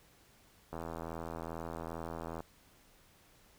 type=click train; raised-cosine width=1 ms; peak=-27 dBFS; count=139; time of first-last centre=0.73-2.405 s; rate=82.4 Hz; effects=pink hiss -64 dBFS RMS until 3.58 s